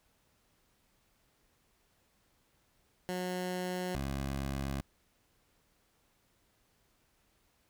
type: tone pair in turn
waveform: 15% pulse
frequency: 181.7 / 68.32 Hz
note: F#3 / C#2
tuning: -31 / -25 cents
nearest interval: octave + perfect fourth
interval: 1694 cents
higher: first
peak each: -28 dBFS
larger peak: neither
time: 3.09-3.95 / 3.95-4.81 s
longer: neither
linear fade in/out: 0 ms
effects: pink hiss -72 dBFS RMS until 7.69 s